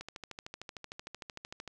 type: click train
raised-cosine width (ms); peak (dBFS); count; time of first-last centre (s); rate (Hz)
0.2; -25; 23; 0.01-1.677; 13.2
effects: none